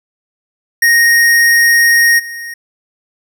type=tone with level steps; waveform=square; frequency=1864.7 Hz; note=A#6; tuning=in tune; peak=-7 / -24 dBFS; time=0.82-2.54 s; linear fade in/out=5 ms; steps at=2.18 s; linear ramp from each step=20 ms; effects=none